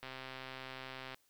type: click train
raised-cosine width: 0.3 ms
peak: -29 dBFS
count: 147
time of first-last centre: 0.03-1.145 s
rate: 131 Hz
effects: white hiss -73 dBFS RMS until 1.29 s